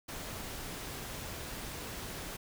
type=noise; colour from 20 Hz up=pink; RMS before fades=-42 dBFS; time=0.08-2.37 s; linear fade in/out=10 ms; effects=none